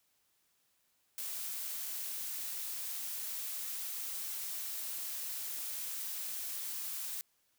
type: noise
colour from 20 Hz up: blue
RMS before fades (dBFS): -40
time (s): 1.18-7.21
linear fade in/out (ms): 0
effects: white hiss -75 dBFS RMS until 7.58 s

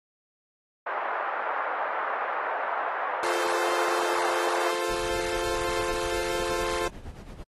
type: band-pass noise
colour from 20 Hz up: pink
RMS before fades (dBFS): -30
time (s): 0.86-4.71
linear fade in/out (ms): 10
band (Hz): 620 to 1600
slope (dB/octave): 24
type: chord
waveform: sawtooth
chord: F major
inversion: none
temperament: equal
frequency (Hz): 349.2 / 440 / 523.3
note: F4 / A4 / C5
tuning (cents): 0 / 0 / 0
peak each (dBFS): -28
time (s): 3.23-6.88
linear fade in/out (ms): 2
type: noise with tremolo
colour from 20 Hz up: brown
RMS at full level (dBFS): -38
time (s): 4.89-7.43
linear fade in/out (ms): 5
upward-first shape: sine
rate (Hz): 8.8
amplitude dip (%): 60
effects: AAC 32 kbps

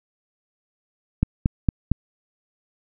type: click train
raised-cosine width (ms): 5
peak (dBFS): -5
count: 4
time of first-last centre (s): 1.23-1.916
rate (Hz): 4.37
effects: none

